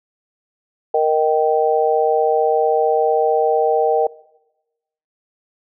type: chord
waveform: sine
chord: Eb major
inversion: second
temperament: just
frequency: 466.7 / 622.3 / 777.8 Hz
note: Bb4 / Eb5 / G5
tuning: +2 / 0 / -14 cents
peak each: -16 / -19 / -18 dBFS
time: 0.94-4.07 s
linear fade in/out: 5 ms
effects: noise-tail reverb RT60 1.0 s tail -22 dB re dry